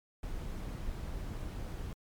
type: noise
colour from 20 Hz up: brown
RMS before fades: -39 dBFS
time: 0.23-1.93 s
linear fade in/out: 2 ms
effects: MP3 96 kbps